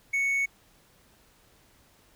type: tone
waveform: triangle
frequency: 2217 Hz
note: C#7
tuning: in tune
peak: -22 dBFS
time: 0.13-0.46 s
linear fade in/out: 10 ms
effects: pink hiss -61 dBFS RMS until 2.15 s